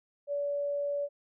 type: tone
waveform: sine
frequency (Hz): 573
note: D5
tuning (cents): -43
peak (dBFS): -29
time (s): 0.27-1.09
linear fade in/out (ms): 50
effects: none